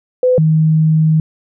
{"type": "tone pair in turn", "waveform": "sine", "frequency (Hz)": [505, 157.51], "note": ["B4", "D#3"], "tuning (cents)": [39, 22], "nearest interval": "octave + minor sixth", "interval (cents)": 2017, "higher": "first", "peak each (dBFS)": -8, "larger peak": "neither", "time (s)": [[0.23, 0.38], [0.38, 1.2]], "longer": "second", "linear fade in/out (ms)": 2, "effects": []}